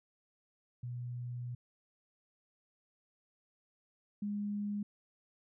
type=tone pair in turn; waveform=sine; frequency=122.2 / 205.5 Hz; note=B2 / G#3; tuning=-18 / -18 cents; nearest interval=major sixth; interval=900 cents; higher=second; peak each=-38 / -34 dBFS; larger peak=second; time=0.83-1.55 / 4.22-4.83 s; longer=first; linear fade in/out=5 ms; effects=none